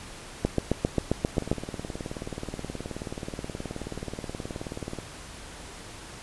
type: two click trains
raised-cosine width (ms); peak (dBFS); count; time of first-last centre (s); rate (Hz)
2; -9 / -20; 9 / 69; 0.45-1.515 / 1.37-4.987; 7.51 / 18.8
effects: pink hiss -43 dBFS RMS until 6.22 s + resampled to 24000 Hz